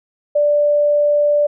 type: tone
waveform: sine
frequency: 587.3 Hz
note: D5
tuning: in tune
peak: -11 dBFS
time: 0.35-1.47 s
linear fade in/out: 10 ms
effects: none